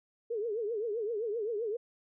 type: tone with vibrato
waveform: sine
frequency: 439.9 Hz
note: A4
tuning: in tune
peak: -31 dBFS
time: 0.3-1.77 s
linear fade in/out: 10 ms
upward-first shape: triangle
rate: 7.7 Hz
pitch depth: 180 cents each way
effects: none